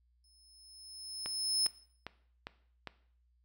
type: tone with exponential growth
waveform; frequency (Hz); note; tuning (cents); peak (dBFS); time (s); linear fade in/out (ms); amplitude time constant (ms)
30% pulse; 5210; E8; -21; -23; 0.24-1.67; 2; 310
type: click train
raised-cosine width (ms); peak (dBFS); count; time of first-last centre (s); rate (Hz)
0.3; -24; 5; 1.26-2.873; 2.48
effects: noise-tail reverb RT60 0.6 s tail -17 dB re dry + added 60 Hz sine -68 dBFS peak until 3.44 s